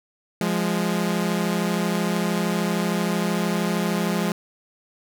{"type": "tone pair together", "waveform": "sawtooth", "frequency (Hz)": [174.65, 207.7], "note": ["F3", "G#3"], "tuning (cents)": [0, 0], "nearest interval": "minor third", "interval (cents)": 300, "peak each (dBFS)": -20, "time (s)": [0.41, 4.32], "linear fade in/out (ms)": 2, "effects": []}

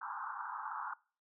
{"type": "band-pass noise", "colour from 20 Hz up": "pink", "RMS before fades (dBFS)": -42, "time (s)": [0.01, 0.94], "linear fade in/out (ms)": 10, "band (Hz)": [830, 1500], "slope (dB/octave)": 96, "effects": ["noise-tail reverb RT60 0.4 s tail -23 dB re dry"]}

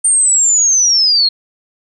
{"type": "linear sweep", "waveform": "sine", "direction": "down", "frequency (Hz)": [8890, 4186], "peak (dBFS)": -8, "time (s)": [0.04, 1.29], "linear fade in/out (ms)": 10, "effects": []}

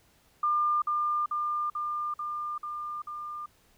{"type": "tone with echo", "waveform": "sine", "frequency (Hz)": 1200, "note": "D6", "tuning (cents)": 37, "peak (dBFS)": -23, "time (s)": [0.43, 0.82], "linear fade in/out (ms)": 5, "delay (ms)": 440, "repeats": 6, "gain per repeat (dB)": -2, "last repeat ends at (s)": 3.46, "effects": ["pink hiss -64 dBFS RMS until 3.77 s"]}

